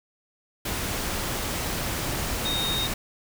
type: tone in noise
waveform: sine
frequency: 3717 Hz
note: A#7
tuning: 6 cents flat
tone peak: -26 dBFS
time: 2.45-2.87 s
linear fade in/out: 5 ms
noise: pink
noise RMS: -29 dBFS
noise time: 0.65-2.94 s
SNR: 0 dB
effects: none